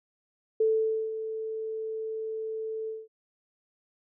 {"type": "tone with ADSR envelope", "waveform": "sine", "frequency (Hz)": 440.8, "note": "A4", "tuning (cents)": 3, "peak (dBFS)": -20, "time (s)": [0.6, 3.08], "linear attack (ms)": 6, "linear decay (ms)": 500, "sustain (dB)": -11, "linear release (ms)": 200, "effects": []}